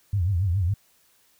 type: tone with vibrato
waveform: sine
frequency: 92.5 Hz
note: F#2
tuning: in tune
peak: -20 dBFS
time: 0.13-0.74 s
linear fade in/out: 5 ms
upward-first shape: triangle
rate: 7.2 Hz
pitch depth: 220 cents each way
effects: white hiss -62 dBFS RMS until 1.39 s